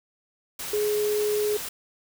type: tone in noise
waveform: sine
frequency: 420 Hz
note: G#4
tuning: 19 cents sharp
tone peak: -22 dBFS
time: 0.73-1.57 s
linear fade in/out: 5 ms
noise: white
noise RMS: -34 dBFS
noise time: 0.59-1.69 s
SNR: +9 dB
effects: none